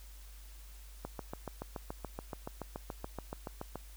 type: click train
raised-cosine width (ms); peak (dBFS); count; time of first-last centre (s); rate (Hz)
1; -25; 20; 1.05-3.757; 7.02
effects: added 50 Hz sine -49 dBFS peak until 3.96 s + white hiss -59 dBFS RMS until 3.96 s